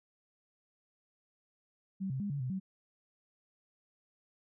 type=tone with pitch steps; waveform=sine; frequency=192.3 / 132.3 / 203.1 / 141.9 / 127.4 / 190.2 Hz; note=G3 / C3 / G#3 / C#3 / C3 / F#3; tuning=-33 / +20 / -38 / +41 / -46 / +48 cents; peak=-33 dBFS; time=2-2.6 s; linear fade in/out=20 ms; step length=100 ms; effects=none